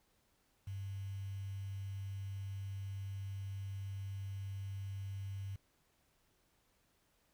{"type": "tone with quantisation", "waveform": "sine", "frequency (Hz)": 98, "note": "G2", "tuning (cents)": 0, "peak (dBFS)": -40, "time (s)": [0.67, 5.56], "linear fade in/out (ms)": 5, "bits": 10, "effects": ["pink hiss -75 dBFS RMS until 7.33 s"]}